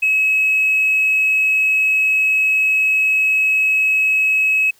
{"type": "tone with hard clipping", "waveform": "sine", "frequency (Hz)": 2568, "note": "E7", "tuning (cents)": -46, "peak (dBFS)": -13, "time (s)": [0.02, 4.71], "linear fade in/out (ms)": 10, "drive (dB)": 1, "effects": ["white hiss -54 dBFS RMS until 4.79 s"]}